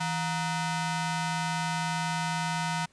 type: ring-modulated tone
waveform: sawtooth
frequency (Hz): 550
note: C#5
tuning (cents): -14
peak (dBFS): -21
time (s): 0-2.86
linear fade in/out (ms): 10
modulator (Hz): 386
effects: pink hiss -64 dBFS RMS until 2.92 s + resampled to 22050 Hz